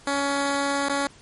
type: tone with dropouts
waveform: 10% pulse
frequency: 280.4 Hz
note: C#4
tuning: 20 cents sharp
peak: -14 dBFS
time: 0.07-1.07 s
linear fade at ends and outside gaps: 2 ms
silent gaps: 0.886-0.896 s
effects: pink hiss -51 dBFS RMS until 1.21 s + MP3 48 kbps